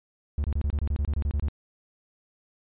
triangle tone bursts, 72.4 Hz, D2, 24 cents flat, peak -21 dBFS, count 13, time 0.38-1.484 s, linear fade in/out 0 ms, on 60 ms, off 27 ms, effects resampled to 8000 Hz

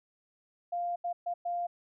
sine tone bursts at uneven times, 698.5 Hz, F5, in tune, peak -30 dBFS, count 4, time 0.72-0.96 / 1.04-1.13 / 1.26-1.34 / 1.45-1.67 s, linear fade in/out 10 ms, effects none

